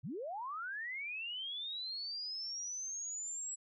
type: linear sweep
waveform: sine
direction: up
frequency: 98 to 7790 Hz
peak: -39 dBFS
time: 0.03-3.56 s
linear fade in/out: 20 ms
effects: none